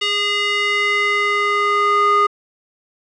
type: tone with band-pass filter sweep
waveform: square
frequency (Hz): 410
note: G#4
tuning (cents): -22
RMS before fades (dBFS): -17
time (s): 0.01-2.27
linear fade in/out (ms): 10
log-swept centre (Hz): 3000 to 1200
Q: 2.7
effects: resampled to 22050 Hz